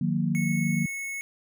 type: chord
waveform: sine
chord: D# minor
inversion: none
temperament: equal with one note detuned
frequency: 155.56 / 181.61 / 233.1 Hz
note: D#3 / F#3 / A#3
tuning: 0 / -32 / 0 cents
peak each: -27 / -27 / -28 dBFS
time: 0.01-0.86 s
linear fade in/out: 5 ms
type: tone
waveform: square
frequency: 2197 Hz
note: C#7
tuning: 16 cents flat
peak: -32 dBFS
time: 0.35-1.21 s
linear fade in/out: 0 ms
effects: none